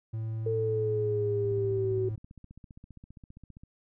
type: tone with pitch glide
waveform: triangle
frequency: 111.2 to 108.41 Hz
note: A2 to A2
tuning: +19 to -25 cents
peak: -29 dBFS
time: 0.13-2.16 s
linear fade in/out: 10 ms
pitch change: -44 cents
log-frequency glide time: 1-1.22 s
type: exponential sweep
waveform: sine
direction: down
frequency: 450 to 374.2 Hz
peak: -27 dBFS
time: 0.46-2.09 s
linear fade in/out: 5 ms
type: click train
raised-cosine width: 5 ms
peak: -36 dBFS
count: 34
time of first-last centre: 1.45-3.635 s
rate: 15.1 Hz
effects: none